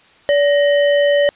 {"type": "tone with sample-and-hold", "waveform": "sine", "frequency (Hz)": 575, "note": "D5", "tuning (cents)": -37, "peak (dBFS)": -10, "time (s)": [0.29, 1.29], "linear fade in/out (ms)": 0, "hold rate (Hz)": 2450, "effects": ["white hiss -49 dBFS RMS until 1.35 s", "resampled to 8000 Hz"]}